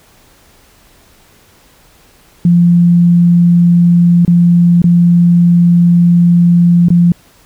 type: tone with dropouts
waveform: sine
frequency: 173.1 Hz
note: F3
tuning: 15 cents flat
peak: -4 dBFS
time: 2.45-7.12 s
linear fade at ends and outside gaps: 2 ms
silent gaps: 4.25-4.278 / 4.819-4.841 / 6.885-6.903 s
effects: pink hiss -46 dBFS RMS until 7.45 s